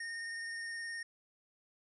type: tone with vibrato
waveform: square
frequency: 1839 Hz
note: A#6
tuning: 24 cents flat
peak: -40 dBFS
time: 0-1.03 s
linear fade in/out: 5 ms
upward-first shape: sine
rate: 19 Hz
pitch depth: 15 cents each way
effects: resampled to 24000 Hz